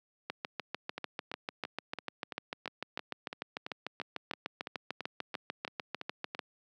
two click trains, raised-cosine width 0.3 ms, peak -22 / -19 dBFS, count 17 / 42, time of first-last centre 0.98-6.349 / 0.3-6.392 s, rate 2.98 / 6.73 Hz, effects high-pass 200 Hz 12 dB/octave

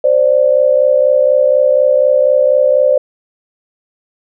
sine tone pair together, 523.2 / 587.3 Hz, C5 / D5, 0 / 0 cents, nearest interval major second, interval 200 cents, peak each -10 dBFS, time 0.04-2.98 s, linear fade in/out 5 ms, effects none

